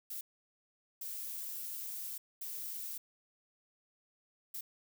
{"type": "noise bursts at uneven times", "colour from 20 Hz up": "violet", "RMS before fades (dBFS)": -42, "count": 4, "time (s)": [[0.1, 0.21], [1.01, 2.18], [2.41, 2.98], [4.54, 4.61]], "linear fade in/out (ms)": 5, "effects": []}